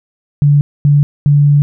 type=tone bursts at uneven times; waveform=sine; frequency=144.7 Hz; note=D3; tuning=25 cents flat; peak=-5 dBFS; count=3; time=0.42-0.61 / 0.85-1.03 / 1.26-1.62 s; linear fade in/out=0 ms; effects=none